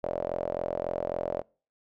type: tone with band-pass filter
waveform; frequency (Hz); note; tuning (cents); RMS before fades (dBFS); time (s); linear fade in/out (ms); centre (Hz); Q
sawtooth; 43.65; F1; 0; -32; 0.03-1.42; 10; 590; 7
effects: noise-tail reverb RT60 0.4 s tail -26 dB re dry